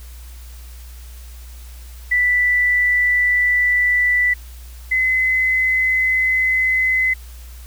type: tone pair in turn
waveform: sine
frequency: 1975.5 / 2036 Hz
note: B6 / C7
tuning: 0 / -48 cents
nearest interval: minor second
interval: 52 cents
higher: second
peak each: -13 / -14 dBFS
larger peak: first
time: 2.11-4.34 / 4.91-7.14 s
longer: neither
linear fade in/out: 10 ms
effects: added 60 Hz sine -34 dBFS peak until 7.66 s + white hiss -46 dBFS RMS until 7.66 s